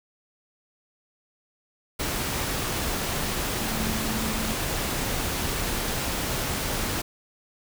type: tone in noise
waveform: sine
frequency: 220 Hz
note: A3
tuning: in tune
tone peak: -31 dBFS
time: 3.6-4.54 s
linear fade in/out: 10 ms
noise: pink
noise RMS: -28 dBFS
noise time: 1.99-7.02 s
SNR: -6 dB
effects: none